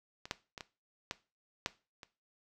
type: clicks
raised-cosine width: 0.2 ms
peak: -27 / -16 / -26 / -25 / -18 / -14 / -30 dBFS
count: 7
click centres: 0.255 / 0.311 / 0.578 / 0.608 / 1.111 / 1.661 / 2.032 s
effects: noise-tail reverb RT60 0.3 s tail -17 dB re dry